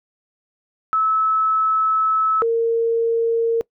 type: tone pair in turn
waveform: sine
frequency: 1300 / 459.6 Hz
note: E6 / A#4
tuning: -24 / -25 cents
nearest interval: octave + tritone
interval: 1801 cents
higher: first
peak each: -15 dBFS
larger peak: neither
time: 0.93-2.42 / 2.42-3.61 s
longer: first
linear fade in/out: 0 ms
effects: noise-tail reverb RT60 0.1 s tail -23 dB re dry